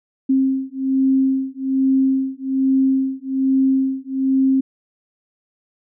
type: beating tone pair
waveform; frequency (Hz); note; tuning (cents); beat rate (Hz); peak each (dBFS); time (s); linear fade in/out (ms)
sine; 265.6 / 266.8; C4 / C4; +26 / +34; 1.2; -18; 0.29-4.61; 10
effects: none